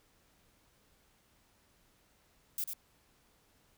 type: noise with echo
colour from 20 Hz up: violet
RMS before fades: -35 dBFS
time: 2.58-2.64 s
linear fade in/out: 2 ms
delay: 95 ms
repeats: 1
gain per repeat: -5 dB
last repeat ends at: 2.735 s
effects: pink hiss -69 dBFS RMS until 3.77 s